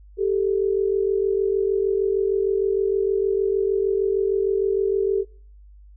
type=tone pair together; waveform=sine; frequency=391 / 437.5 Hz; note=G4 / A4; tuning=-4 / -10 cents; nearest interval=major second; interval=194 cents; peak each=-20 / -23 dBFS; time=0.17-5.25 s; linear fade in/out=50 ms; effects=noise-tail reverb RT60 0.5 s tail -26 dB re dry + added 50 Hz sine -44 dBFS peak until 5.96 s